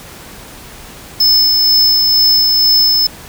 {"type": "tone with tremolo", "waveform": "square", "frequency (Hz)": 5240, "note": "E8", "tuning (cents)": -11, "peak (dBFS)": -7, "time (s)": [1.2, 3.07], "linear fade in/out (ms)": 5, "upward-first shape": "sine", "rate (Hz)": 2.1, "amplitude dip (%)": 25, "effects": ["pink hiss -34 dBFS RMS until 3.28 s"]}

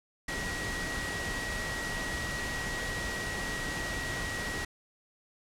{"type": "tone in noise", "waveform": "sine", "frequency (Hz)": 1910, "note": "A#6", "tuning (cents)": 42, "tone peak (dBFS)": -36, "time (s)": [0.28, 4.65], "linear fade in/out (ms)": 5, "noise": "pink", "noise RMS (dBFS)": -36, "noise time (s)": [0.28, 4.65], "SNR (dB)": -3, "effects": ["low-pass 9000 Hz 12 dB/octave"]}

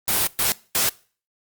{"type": "noise bursts at uneven times", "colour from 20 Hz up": "white", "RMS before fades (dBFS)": -20, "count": 3, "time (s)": [[0.08, 0.27], [0.39, 0.52], [0.75, 0.89]], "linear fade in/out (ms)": 0, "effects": ["noise-tail reverb RT60 0.4 s tail -22 dB re dry", "Opus 24 kbps"]}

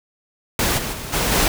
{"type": "noise with level steps", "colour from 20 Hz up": "pink", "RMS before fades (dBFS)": [-19, -26, -31, -20, -17], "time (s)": [0.59, 1.48], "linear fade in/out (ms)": 2, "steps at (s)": [0.77, 0.92, 1.12, 1.31], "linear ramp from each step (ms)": 20, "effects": []}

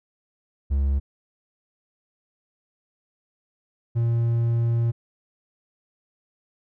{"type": "tone pair in turn", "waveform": "triangle", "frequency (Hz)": [69.1, 116.75], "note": ["C#2", "A#2"], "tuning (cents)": [-5, 3], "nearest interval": "major sixth", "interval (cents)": 908, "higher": "second", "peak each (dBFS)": -17, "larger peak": "neither", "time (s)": [[0.7, 1], [3.95, 4.92]], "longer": "second", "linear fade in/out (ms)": 20, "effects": []}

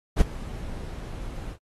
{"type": "noise with ADSR envelope", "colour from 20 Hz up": "brown", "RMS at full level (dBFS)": -17, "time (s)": [0.16, 1.58], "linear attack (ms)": 52, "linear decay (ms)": 12, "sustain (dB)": -18, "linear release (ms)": 67, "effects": ["AAC 32 kbps"]}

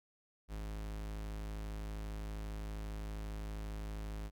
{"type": "tone", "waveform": "45% pulse", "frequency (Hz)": 52.5, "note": "G#1", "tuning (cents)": 19, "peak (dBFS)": -40, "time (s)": [0.48, 4.31], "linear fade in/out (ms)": 50, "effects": []}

